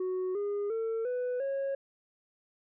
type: tone with pitch steps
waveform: sine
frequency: 370 / 408.2 / 450.3 / 496.8 / 548 Hz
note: F#4 / G#4 / A4 / B4 / C#5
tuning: 0 / -30 / +40 / +10 / -20 cents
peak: -27 dBFS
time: 0-1.75 s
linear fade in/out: 5 ms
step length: 350 ms
effects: tanh soft clip ceiling -29 dBFS